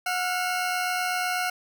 20% pulse tone pair together, 727 / 1366.1 Hz, F#5 / F6, -31 / -39 cents, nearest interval major seventh, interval 1092 cents, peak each -21 / -27 dBFS, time 0.06-1.5 s, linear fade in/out 5 ms, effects none

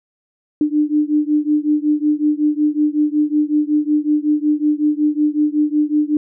sine beating tone pair, 297.6 / 303 Hz, D4 / D#4, +23 / -46 cents, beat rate 5.4 Hz, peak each -16 / -17 dBFS, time 0.61-6.17 s, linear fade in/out 2 ms, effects none

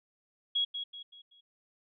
sine tone with echo, 3319 Hz, G#7, 2 cents flat, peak -26 dBFS, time 0.55-0.65 s, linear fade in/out 10 ms, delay 190 ms, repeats 4, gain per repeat -8 dB, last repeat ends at 1.41 s, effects none

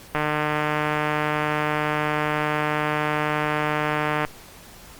click train, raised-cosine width 0.5 ms, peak -8 dBFS, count 620, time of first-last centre 0.15-4.249 s, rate 151 Hz, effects pink hiss -45 dBFS RMS until 4.99 s + Opus 48 kbps

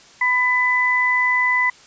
sine tone pair together, 1000 / 2000 Hz, B5 / B6, +21 / +21 cents, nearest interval octave, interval 1200 cents, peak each -21 / -16 dBFS, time 0.21-1.7 s, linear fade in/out 5 ms, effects white hiss -47 dBFS RMS until 1.86 s + resampled to 16000 Hz

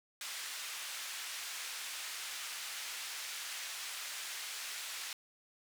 pink band-pass noise, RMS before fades -43 dBFS, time 0.21-5.13 s, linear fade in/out 2 ms, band 1800 to 11000 Hz, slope 12 dB/octave, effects none

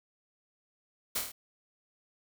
white noise with echo, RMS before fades -31 dBFS, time 1.15-1.19 s, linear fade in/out 10 ms, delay 26 ms, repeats 5, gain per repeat -3 dB, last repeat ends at 1.32 s, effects none

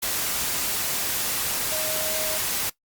sine tone in noise, 626 Hz, D#5, 10 cents sharp, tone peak -32 dBFS, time 1.71-2.38 s, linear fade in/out 10 ms, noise white, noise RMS -26 dBFS, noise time 0.02-2.7 s, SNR -9 dB, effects noise-tail reverb RT60 0.1 s tail -17 dB re dry + Opus 48 kbps

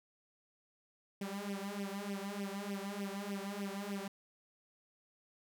sawtooth tone with flanger, 199.6 Hz, G3, 32 cents sharp, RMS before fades -41 dBFS, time 1.21-4.08 s, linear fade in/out 5 ms, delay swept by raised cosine 0.35 to 4.05 ms, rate 3.3 Hz, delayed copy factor +0.9, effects none

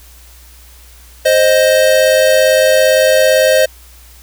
square tone pair together, 524.6 / 622.3 Hz, C5 / D#5, +4 / 0 cents, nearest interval minor third, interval 296 cents, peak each -11 dBFS, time 1.25-3.66 s, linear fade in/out 10 ms, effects added 60 Hz sine -39 dBFS peak until 4.22 s + white hiss -43 dBFS RMS until 4.22 s

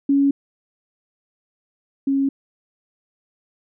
sine tone pair in turn, 279 / 274 Hz, C#4 / C#4, +11 / -20 cents, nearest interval unison, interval 31 cents, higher first, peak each -13 / -16 dBFS, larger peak first, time 0.09-0.31 / 2.07-2.29 s, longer neither, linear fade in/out 5 ms, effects none

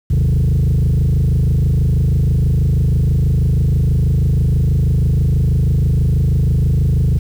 sine tone with frequency modulation, 103.83 Hz, G#2, in tune, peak -8 dBFS, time 0.1-7.19 s, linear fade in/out 10 ms, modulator 26.2 Hz, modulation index 2, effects tanh soft clip ceiling -10 dBFS + 7-bit

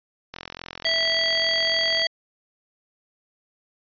click train, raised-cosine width 0.2 ms, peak -16 dBFS, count 74, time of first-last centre 0.34-2.018 s, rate 43.5 Hz
harmonic tone, 656 Hz, E5, 9 cents flat, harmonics 1 / 3 / 5 / 7, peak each -29 / -25 / -25 / -23 dBFS, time 0.85-2.07 s, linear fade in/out 2 ms
effects resampled to 11025 Hz

